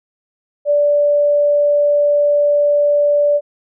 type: tone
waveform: sine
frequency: 583 Hz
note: D5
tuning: 13 cents flat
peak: -10 dBFS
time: 0.65-3.41 s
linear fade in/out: 50 ms
effects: none